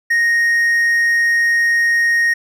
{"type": "tone", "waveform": "triangle", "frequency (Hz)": 1864.7, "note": "A#6", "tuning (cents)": 0, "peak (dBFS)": -10, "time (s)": [0.1, 2.34], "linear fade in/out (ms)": 10, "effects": []}